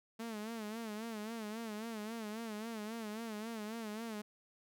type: tone with vibrato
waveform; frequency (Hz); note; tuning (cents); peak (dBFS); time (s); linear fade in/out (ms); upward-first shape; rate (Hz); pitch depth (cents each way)
sawtooth; 220; A3; 0; -37; 0.19-4.22; 10; sine; 3.7; 95
effects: none